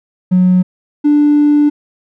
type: tone pair in turn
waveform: triangle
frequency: 182.7 / 294.3 Hz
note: F#3 / D4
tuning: -22 / +4 cents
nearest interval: minor sixth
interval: 826 cents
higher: second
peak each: -3 dBFS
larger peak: neither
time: 0.31-0.63 / 1.04-1.7 s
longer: second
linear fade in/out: 20 ms
effects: tanh soft clip ceiling -3 dBFS